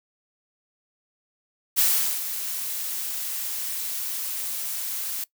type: noise with ADSR envelope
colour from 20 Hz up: blue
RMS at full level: -19 dBFS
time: 1.76-5.24 s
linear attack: 28 ms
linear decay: 410 ms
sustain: -11 dB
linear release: 3 ms
effects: noise-tail reverb RT60 0.1 s tail -20 dB re dry